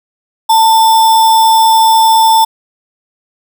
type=tone with sample-and-hold; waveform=sine; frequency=893 Hz; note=A5; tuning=25 cents sharp; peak=-4 dBFS; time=0.49-2.45 s; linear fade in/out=10 ms; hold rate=4410 Hz; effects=none